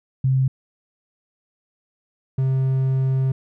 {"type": "tone pair in turn", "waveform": ["sine", "triangle"], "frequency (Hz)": [131.9, 132.43], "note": ["C3", "C3"], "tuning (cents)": [14, 21], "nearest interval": "unison", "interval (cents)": 7, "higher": "second", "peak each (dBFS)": -15, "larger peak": "neither", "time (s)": [[0.24, 0.48], [2.38, 3.32]], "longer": "second", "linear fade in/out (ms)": 5, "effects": []}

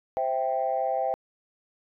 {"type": "chord", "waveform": "sine", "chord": "C major", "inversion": "none", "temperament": "equal", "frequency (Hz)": [523.3, 659.3, 784], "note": ["C5", "E5", "G5"], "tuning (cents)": [0, 0, 0], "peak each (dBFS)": [-29, -28, -27], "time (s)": [0.17, 1.14], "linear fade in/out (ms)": 0, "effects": ["tanh soft clip ceiling -16 dBFS"]}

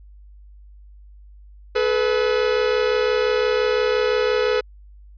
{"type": "tone pair together", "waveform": "45% pulse", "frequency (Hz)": [428.6, 494.4], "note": ["A4", "B4"], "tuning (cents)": [-45, 2], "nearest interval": "major second", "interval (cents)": 247, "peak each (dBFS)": -20, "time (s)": [1.75, 4.61], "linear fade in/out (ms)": 10, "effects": ["added 50 Hz sine -42 dBFS peak until 5.17 s", "resampled to 11025 Hz"]}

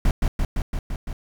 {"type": "noise with echo", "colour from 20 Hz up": "brown", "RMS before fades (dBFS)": -17, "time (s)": [0.05, 0.11], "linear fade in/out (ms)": 2, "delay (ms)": 170, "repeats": 6, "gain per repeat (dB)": -2, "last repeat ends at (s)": 1.13, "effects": []}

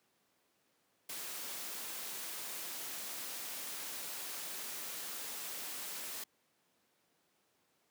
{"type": "noise", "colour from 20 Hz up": "white", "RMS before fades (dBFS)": -43, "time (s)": [1.09, 6.24], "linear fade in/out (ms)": 5, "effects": ["pink hiss -75 dBFS RMS until 7.9 s", "high-pass 200 Hz 12 dB/octave"]}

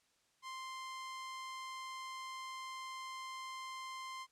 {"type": "tone", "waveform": "sawtooth", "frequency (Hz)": 1046.5, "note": "C6", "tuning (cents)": 0, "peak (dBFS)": -40, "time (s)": [0.42, 4.27], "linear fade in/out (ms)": 50, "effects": ["white hiss -75 dBFS RMS until 4.31 s", "low-pass 8000 Hz 12 dB/octave"]}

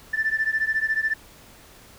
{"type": "beating tone pair", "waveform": "sine", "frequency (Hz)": [1760, 1774], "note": ["A6", "A6"], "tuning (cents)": [0, 14], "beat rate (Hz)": 14, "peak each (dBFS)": [-23, -24], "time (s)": [0.13, 1.14], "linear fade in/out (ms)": 10, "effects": ["tanh soft clip ceiling -14 dBFS", "pink hiss -49 dBFS RMS until 1.98 s"]}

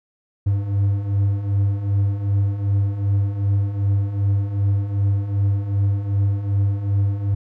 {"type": "beating tone pair", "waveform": "triangle", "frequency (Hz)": [98, 100.6], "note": ["G2", "G2"], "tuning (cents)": [0, 45], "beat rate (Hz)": 2.6, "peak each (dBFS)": [-22, -16], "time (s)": [0.46, 7.35], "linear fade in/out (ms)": 10, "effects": []}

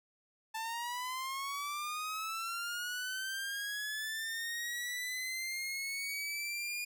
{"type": "linear sweep", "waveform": "sawtooth", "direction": "up", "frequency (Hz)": [880, 2435], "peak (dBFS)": -33, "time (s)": [0.54, 6.85], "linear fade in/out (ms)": 10, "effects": []}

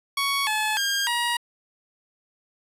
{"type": "tone with pitch steps", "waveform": "15% pulse", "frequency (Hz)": [1115, 860, 1610, 953], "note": ["C#6", "A5", "G6", "A#5"], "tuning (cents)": [10, -40, 46, 38], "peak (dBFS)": -16, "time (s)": [0.17, 1.37], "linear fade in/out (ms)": 5, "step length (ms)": 300, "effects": ["resampled to 32000 Hz"]}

